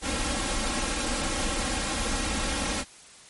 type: noise with comb filter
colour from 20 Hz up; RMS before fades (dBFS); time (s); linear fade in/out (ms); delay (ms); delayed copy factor
pink; -28; 0.01-2.85; 50; 3.7; +0.75
effects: white hiss -50 dBFS RMS until 3.29 s + MP3 48 kbps